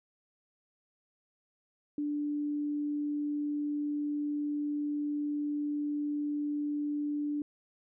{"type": "tone", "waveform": "sine", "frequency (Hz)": 293.7, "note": "D4", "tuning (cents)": 0, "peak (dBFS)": -30, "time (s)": [1.98, 7.42], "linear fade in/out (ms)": 2, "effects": []}